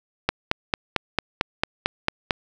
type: click train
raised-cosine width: 0.3 ms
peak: -3 dBFS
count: 10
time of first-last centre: 0.29-2.308 s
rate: 4.46 Hz
effects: none